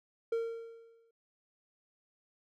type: tone with exponential decay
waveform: triangle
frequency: 458.8 Hz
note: A#4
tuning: 28 cents flat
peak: -26 dBFS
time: 0.32-1.11 s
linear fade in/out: 5 ms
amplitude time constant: 170 ms
effects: none